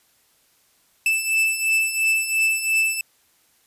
45% pulse beating tone pair, 2637 / 2639.9 Hz, E7 / E7, 0 / +2 cents, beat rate 2.9 Hz, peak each -24 / -20 dBFS, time 1.06-3.01 s, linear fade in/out 2 ms, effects white hiss -61 dBFS RMS until 3.66 s + resampled to 32000 Hz

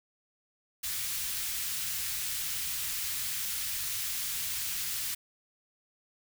white band-stop noise, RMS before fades -34 dBFS, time 0.83-5.15 s, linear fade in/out 10 ms, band 120 to 1800 Hz, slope 12 dB/octave, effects none

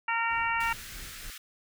harmonic tone, 460 Hz, A#4, 23 cents flat, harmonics 2 / 3 / 4 / 5 / 6, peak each -30 / -32 / -33 / -34 / -35 dBFS, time 0.08-0.73 s, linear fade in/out 5 ms
brown noise with tremolo, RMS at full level -44 dBFS, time 0.3-1.3 s, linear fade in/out 0 ms, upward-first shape triangle, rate 3.2 Hz, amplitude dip 65%
pink high-pass noise, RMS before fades -44 dBFS, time 0.6-1.38 s, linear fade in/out 5 ms, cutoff 1300 Hz, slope 48 dB/octave
effects none

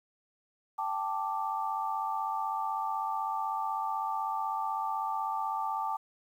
sine chord, G suspended second, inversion none, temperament equal, 784 / 880 / 1174.7 Hz, G5 / A5 / D6, 0 / 0 / 0 cents, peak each -36 / -33 / -35 dBFS, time 0.78-5.97 s, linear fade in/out 10 ms, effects 10-bit

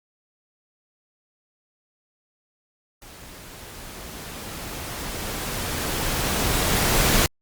pink noise with level ramp, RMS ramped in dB -44 to -18 dBFS, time 3.02-7.26 s, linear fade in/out 0 ms, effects Opus 48 kbps

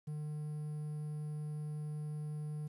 triangle tone with quantisation, 150.9 Hz, D3, 47 cents sharp, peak -36 dBFS, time 0.07-2.68 s, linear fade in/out 10 ms, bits 11, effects resampled to 32000 Hz

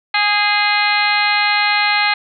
harmonic tone with a mistuned harmonic, 415.3 Hz, G#4, in tune, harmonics 2 / 3 / 4 / 5 / 6 / 7 / 8 / 9 / 10, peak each -19 / -23 / -21 / -18 / -21 / -28 / -28 / -29 / -21 dBFS, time 0.14-2.14 s, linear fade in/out 5 ms, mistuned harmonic 4, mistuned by -25 cents, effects none

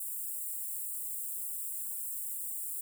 white high-pass noise, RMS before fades -38 dBFS, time 0-2.81 s, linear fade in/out 5 ms, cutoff 7600 Hz, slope 96 dB/octave, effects none

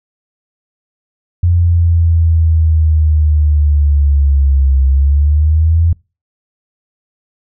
sine linear two-way sweep, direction down then up, 87.31 to 66.5 to 84.8 Hz, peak -7 dBFS, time 1.43-5.93 s, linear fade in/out 5 ms, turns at 4.86 s, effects noise-tail reverb RT60 0.3 s tail -26 dB re dry

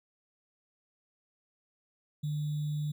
sine tone with sample-and-hold, 150 Hz, D3, 37 cents sharp, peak -30 dBFS, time 2.23-2.92 s, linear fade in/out 10 ms, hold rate 3675 Hz, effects none

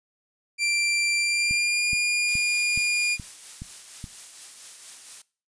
sawtooth tone with pitch glide, 2360 to 2422 Hz, D7 to D#7, +8 to -47 cents, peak -18 dBFS, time 0.58-3.18 s, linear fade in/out 50 ms, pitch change +45 cents, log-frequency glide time 1.18-1.88 s
click train, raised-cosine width 5 ms, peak -23 dBFS, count 7, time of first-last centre 1.51-4.042 s, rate 2.37 Hz
blue noise with tremolo, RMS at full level -38 dBFS, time 2.28-5.22 s, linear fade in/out 5 ms, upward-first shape triangle, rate 4.3 Hz, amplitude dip 40%
effects noise-tail reverb RT60 0.4 s tail -22 dB re dry + resampled to 22050 Hz

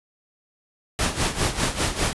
pink noise with tremolo, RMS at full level -21 dBFS, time 0.99-2.13 s, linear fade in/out 0 ms, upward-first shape sine, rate 5 Hz, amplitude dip 75%, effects resampled to 24000 Hz

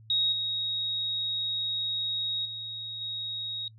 sine tone with level steps, 3775 Hz, A#7, 21 cents sharp, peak -23 / -28 / -35 / -32 dBFS, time 0.1-3.68 s, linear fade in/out 2 ms, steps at 0.32 / 2.45 / 3.01 s, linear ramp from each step 5 ms, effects noise-tail reverb RT60 0.1 s tail -25 dB re dry + added 110 Hz sine -50 dBFS peak until 3.78 s

